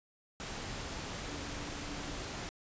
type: tone in noise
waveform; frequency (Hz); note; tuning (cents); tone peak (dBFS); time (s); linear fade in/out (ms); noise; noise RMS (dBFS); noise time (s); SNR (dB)
sine; 290; D4; -22; -48; 1.28-2.17; 0; pink; -41; 0.4-2.49; -10
effects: resampled to 16000 Hz